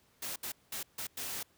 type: noise bursts at uneven times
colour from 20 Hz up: white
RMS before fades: -39 dBFS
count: 5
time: 0.22-0.36 / 0.43-0.52 / 0.72-0.83 / 0.98-1.07 / 1.17-1.43 s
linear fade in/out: 5 ms
effects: pink hiss -68 dBFS RMS until 1.57 s + high-pass 60 Hz 12 dB/octave